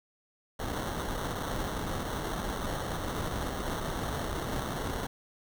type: noise with sample-and-hold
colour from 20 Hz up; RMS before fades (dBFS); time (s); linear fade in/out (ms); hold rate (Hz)
pink; -34; 0.59-5.07; 5; 2450
effects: none